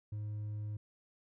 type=tone with hard clipping; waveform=sine; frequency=105.3 Hz; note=G#2; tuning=24 cents sharp; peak=-38 dBFS; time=0.12-0.77 s; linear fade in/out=5 ms; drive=2 dB; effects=none